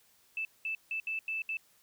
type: tone bursts at uneven times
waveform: sine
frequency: 2637 Hz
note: E7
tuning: in tune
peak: -32 dBFS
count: 6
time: 0.37-0.45 / 0.65-0.75 / 0.91-1 / 1.07-1.19 / 1.28-1.42 / 1.49-1.57 s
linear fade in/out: 2 ms
effects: white hiss -66 dBFS RMS until 1.82 s